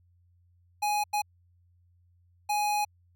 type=tone bursts at uneven times; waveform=square; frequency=833 Hz; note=G#5; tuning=5 cents sharp; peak=-26 dBFS; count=3; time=0.82-1.04 / 1.13-1.22 / 2.49-2.85 s; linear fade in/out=10 ms; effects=added 88 Hz sine -61 dBFS peak until 3.15 s